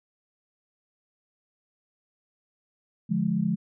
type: chord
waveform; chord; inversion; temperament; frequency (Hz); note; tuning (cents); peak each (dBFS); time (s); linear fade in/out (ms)
sine; D diminished; none; just; 146.83 / 176.2 / 211.4; D3 / F3 / Ab3; 0 / +16 / +31; -31 / -26 / -26; 3.09-3.56; 20
effects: none